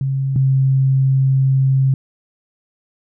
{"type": "tone pair in turn", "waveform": "sine", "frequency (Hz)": [135.2, 133.8], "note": ["C#3", "C3"], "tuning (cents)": [-43, 39], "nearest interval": "unison", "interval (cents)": 18, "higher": "first", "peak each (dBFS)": [-16, -11], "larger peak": "second", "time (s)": [[0.01, 0.36], [0.36, 1.94]], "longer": "second", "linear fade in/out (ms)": 2, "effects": []}